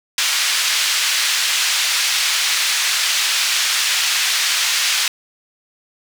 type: band-pass noise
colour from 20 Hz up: white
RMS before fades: -18 dBFS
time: 0.18-5.08 s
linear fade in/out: 2 ms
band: 1700 to 5200 Hz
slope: 12 dB/octave
effects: none